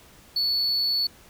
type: tone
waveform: sine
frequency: 4435 Hz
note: C#8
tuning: in tune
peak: -19 dBFS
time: 0.36-1.07 s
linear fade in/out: 5 ms
effects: tanh soft clip ceiling -20 dBFS + pink hiss -52 dBFS RMS until 1.29 s